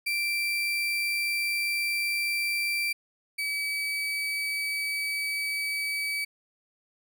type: tone pair in turn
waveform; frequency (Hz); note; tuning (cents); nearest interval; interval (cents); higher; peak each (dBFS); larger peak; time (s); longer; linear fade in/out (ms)
35% pulse; 2349 / 2287; D7 / D7; 0 / -47; unison; 47; first; -24 / -26; first; 0.06-2.93 / 3.38-6.25; neither; 10
effects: none